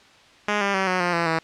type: tone with pitch steps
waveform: 5% pulse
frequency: 207.7 / 199.35 / 191.34 / 183.66 / 176.28 / 169.19 / 162.39 Hz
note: G#3 / G3 / G3 / F#3 / F3 / E3 / E3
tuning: 0 / +29 / -42 / -13 / +16 / +45 / -26 cents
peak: -9 dBFS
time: 0.48-1.39 s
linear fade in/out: 5 ms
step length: 130 ms
effects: white hiss -51 dBFS RMS until 1.43 s + low-pass 4000 Hz 12 dB/octave